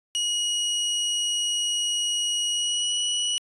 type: tone with pitch glide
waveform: sawtooth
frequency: 2900 to 2934 Hz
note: F#7 to F#7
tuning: -35 to -15 cents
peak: -20 dBFS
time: 0.15-3.38 s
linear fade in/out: 0 ms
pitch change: +20 cents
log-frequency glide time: 2.52-3 s
effects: resampled to 24000 Hz